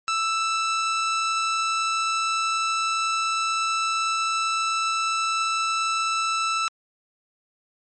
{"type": "tone", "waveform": "sawtooth", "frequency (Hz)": 1322, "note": "E6", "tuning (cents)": 5, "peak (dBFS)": -18, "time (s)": [0.08, 6.68], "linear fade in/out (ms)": 0, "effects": ["MP3 32 kbps"]}